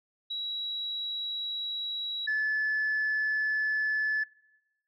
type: tone pair in turn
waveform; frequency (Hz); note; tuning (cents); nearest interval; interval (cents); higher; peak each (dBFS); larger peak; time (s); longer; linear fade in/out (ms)
sine; 3885 / 1730.6; B7 / A6; -29 / -29; octave + major second; 1400; first; -31 / -24; second; 0.3-2.27 / 2.27-4.24; neither; 10
effects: noise-tail reverb RT60 1.0 s tail -22 dB re dry + tanh soft clip ceiling -23 dBFS